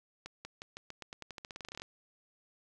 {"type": "accelerating click train", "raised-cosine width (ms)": 0.2, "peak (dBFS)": -26, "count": 21, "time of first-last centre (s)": [0.26, 1.819], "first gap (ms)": 190, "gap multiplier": 0.89, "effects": []}